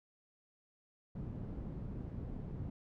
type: low-pass noise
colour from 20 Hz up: white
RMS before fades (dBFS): -43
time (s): 1.15-2.7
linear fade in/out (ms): 5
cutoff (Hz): 170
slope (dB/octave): 12
effects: none